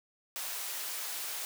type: high-pass noise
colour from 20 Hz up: white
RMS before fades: -38 dBFS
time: 0.36-1.45 s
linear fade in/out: 0 ms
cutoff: 570 Hz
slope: 12 dB/octave
effects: none